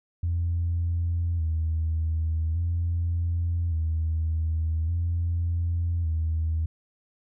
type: tone with vibrato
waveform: sine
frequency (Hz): 82.7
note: E2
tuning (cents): +6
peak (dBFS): -22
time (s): 0.23-6.66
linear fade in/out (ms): 5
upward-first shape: square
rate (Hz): 0.43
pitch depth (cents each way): 53
effects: tanh soft clip ceiling -19 dBFS